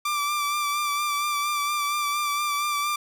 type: tone with vibrato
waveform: sawtooth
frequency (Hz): 1174.7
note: D6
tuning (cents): 0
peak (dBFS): -20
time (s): 0.05-2.96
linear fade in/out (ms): 5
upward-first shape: sine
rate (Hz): 4.3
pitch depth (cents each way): 28
effects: none